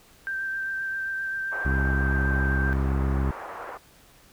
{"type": "tone with vibrato", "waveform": "sine", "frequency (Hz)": 1568, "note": "G6", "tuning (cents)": 0, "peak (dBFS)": -27, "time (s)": [0.27, 2.73], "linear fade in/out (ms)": 0, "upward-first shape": "sine", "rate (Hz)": 7.6, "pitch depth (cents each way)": 14}
{"type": "band-pass noise", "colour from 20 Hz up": "white", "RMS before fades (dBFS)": -38, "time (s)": [1.51, 3.78], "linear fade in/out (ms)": 20, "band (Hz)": [420, 1400], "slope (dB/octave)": 24}
{"type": "harmonic tone", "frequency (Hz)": 67, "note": "C2", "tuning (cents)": 42, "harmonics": [1, 2, 3, 4, 5, 6], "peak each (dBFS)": [-23, -29, -33, -35, -37, -39], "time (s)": [1.65, 3.31], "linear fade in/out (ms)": 5}
{"effects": ["pink hiss -55 dBFS RMS until 4.32 s"]}